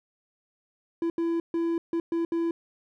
triangle tone bursts at uneven times, 334.8 Hz, E4, 27 cents sharp, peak -22 dBFS, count 6, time 1.02-1.1 / 1.18-1.4 / 1.54-1.78 / 1.93-2 / 2.12-2.25 / 2.32-2.51 s, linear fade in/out 2 ms, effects none

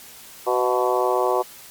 harmonic tone with a mistuned harmonic, 125 Hz, B2, 21 cents sharp, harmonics 3 / 4 / 5 / 6 / 7 / 8 / 9, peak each -23 / -24 / -25 / -26 / -26 / -27 / -28 dBFS, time 0.46-1.43 s, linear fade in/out 20 ms, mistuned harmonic 6, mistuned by -58 cents, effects white hiss -43 dBFS RMS until 1.7 s + MP3 96 kbps

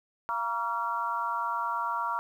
harmonic tone with a mistuned harmonic, 229 Hz, A#3, 31 cents flat, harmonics 3 / 4 / 5 / 6, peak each -41 / -31 / -33 / -34 dBFS, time 0.29-2.19 s, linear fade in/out 0 ms, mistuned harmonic 4, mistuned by +55 cents, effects 10-bit

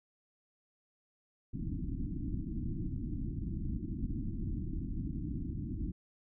pink low-pass noise, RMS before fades -37 dBFS, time 1.53-5.92 s, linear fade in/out 10 ms, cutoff 330 Hz, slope 96 dB/octave, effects none

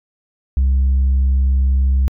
sine tone, 66.3 Hz, C2, 23 cents sharp, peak -9 dBFS, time 0.57-2.08 s, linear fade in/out 0 ms, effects tanh soft clip ceiling -10 dBFS

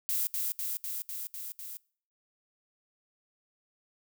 violet noise with echo, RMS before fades -30 dBFS, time 0.09-0.27 s, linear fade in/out 0 ms, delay 250 ms, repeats 6, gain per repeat -2 dB, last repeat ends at 1.77 s, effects noise-tail reverb RT60 0.5 s tail -25 dB re dry

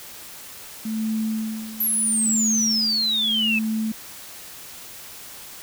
sine tone with tremolo, 220 Hz, A3, in tune, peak -21 dBFS, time 0.85-3.92 s, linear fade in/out 5 ms, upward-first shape sine, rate 0.78 Hz, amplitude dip 80%
sine exponential sweep, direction down, 11960 to 2569 Hz, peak -19 dBFS, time 1.8-3.59 s, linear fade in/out 5 ms
effects white hiss -40 dBFS RMS until 5.62 s

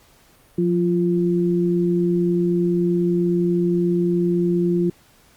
sine tone pair together, 176.53 / 346.8 Hz, F3 / F4, +19 / -12 cents, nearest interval octave, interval 1169 cents, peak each -19 dBFS, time 0.58-4.9 s, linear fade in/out 5 ms, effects pink hiss -54 dBFS RMS until 5.36 s + Opus 48 kbps

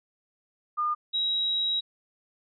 sine tone pair in turn, 1213 / 3842 Hz, D#6 / B7, -44 / -48 cents, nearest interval octave + minor sixth, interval 1996 cents, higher second, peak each -24 dBFS, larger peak neither, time 0.77-0.95 / 1.13-1.81 s, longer second, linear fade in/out 20 ms, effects none

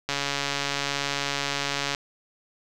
click train, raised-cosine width 0.2 ms, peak -9 dBFS, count 263, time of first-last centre 0.09-1.948 s, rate 141 Hz, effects none

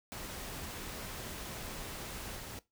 pink noise with level steps, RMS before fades -43 / -45 dBFS, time 0.12-2.59 s, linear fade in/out 0 ms, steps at 2.35 s, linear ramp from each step 20 ms, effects noise-tail reverb RT60 0.2 s tail -19 dB re dry

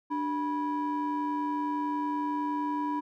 triangle ring-modulated tone, 340.7 Hz, F4, 43 cents flat, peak -23 dBFS, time 0.1-3.01 s, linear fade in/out 20 ms, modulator 636 Hz, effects none

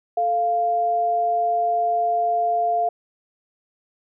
sine tone pair together, 439.1 / 697 Hz, A4 / F5, -4 / -4 cents, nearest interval minor sixth, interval 800 cents, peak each -29 / -18 dBFS, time 0.17-2.89 s, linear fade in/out 5 ms, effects none

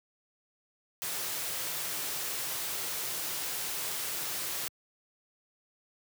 white band-stop noise, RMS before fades -35 dBFS, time 1.02-4.68 s, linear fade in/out 0 ms, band 190 to 280 Hz, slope 96 dB/octave, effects high-pass 100 Hz 12 dB/octave

